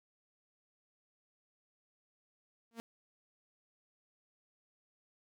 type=tone with exponential growth; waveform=sawtooth; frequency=230 Hz; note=A#3; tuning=23 cents flat; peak=-34 dBFS; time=2.71-2.8 s; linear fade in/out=0 ms; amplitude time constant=18 ms; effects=none

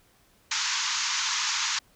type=band-pass noise; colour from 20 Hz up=white; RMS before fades=-28 dBFS; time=0.51-1.79 s; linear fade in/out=5 ms; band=880 to 7000 Hz; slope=96 dB/octave; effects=pink hiss -62 dBFS RMS until 1.95 s

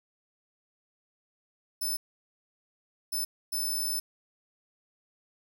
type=tone bursts at uneven times; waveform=5% pulse; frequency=5274 Hz; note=E8; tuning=in tune; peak=-23 dBFS; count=3; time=1.81-1.97 / 3.12-3.25 / 3.52-4 s; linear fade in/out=10 ms; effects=none

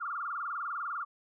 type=tone with vibrato; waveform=sine; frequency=1272 Hz; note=D#6; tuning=38 cents sharp; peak=-33 dBFS; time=0-1.05 s; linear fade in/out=20 ms; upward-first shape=sine; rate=20 Hz; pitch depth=200 cents each way; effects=none

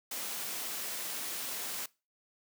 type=noise; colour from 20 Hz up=white; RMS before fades=-38 dBFS; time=0.11-1.86 s; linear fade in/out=5 ms; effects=noise-tail reverb RT60 0.3 s tail -23 dB re dry + high-pass 200 Hz 12 dB/octave

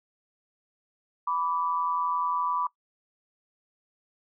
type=tone pair together; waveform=sine; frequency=990 / 1161.4 Hz; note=B5 / D6; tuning=+4 / -20 cents; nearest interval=minor third; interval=276 cents; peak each=-28 dBFS; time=1.27-2.67 s; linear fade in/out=5 ms; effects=noise-tail reverb RT60 0.1 s tail -20 dB re dry

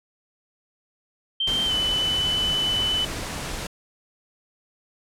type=tone with pitch glide; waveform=sine; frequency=3136 to 3003 Hz; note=G7 to F#7; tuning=0 to +25 cents; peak=-21 dBFS; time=1.4-3.05 s; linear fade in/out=5 ms; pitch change=-75 cents; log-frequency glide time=1.66-1.73 s
type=noise; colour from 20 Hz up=pink; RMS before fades=-31 dBFS; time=1.47-3.67 s; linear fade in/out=5 ms
effects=low-pass 10000 Hz 12 dB/octave

